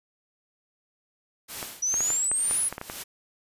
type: noise with tremolo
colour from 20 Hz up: white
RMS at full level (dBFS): -35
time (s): 1.48-3.04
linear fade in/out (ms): 20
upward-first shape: triangle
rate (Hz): 2.1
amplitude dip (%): 95
type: clicks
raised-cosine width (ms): 0.5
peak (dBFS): -18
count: 10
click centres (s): 1.628 / 1.941 / 2.006 / 2.104 / 2.315 / 2.511 / 2.726 / 2.781 / 2.814 / 2.899
type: exponential sweep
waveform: sine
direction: up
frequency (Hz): 5840 to 10570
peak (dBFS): -23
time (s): 1.82-2.69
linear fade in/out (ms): 10
effects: resampled to 32000 Hz